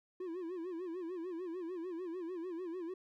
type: tone with vibrato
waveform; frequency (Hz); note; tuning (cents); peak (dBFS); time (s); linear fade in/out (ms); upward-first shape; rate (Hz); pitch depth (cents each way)
triangle; 349.2; F4; 0; -37; 0.2-2.94; 5; sine; 6.7; 130
effects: none